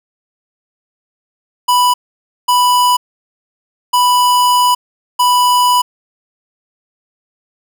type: tone bursts at uneven times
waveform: square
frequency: 988 Hz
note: B5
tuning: in tune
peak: -9 dBFS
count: 4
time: 1.68-1.94 / 2.48-2.97 / 3.93-4.75 / 5.19-5.82 s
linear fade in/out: 10 ms
effects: 7-bit